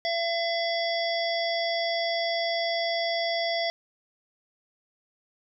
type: harmonic tone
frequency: 675 Hz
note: E5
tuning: 41 cents sharp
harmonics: 1 / 3 / 5 / 7 / 8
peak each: -27 / -32 / -34 / -35 / -36 dBFS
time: 0.05-3.7 s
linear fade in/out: 0 ms
effects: none